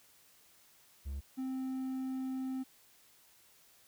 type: tone pair in turn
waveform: triangle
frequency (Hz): 69.3 / 261.6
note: C#2 / C4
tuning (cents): 0 / 0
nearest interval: octave + major seventh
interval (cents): 2300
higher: second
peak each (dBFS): -35 / -33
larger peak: second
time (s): 1.05-1.21 / 1.37-2.64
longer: second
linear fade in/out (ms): 20
effects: white hiss -64 dBFS RMS until 3.87 s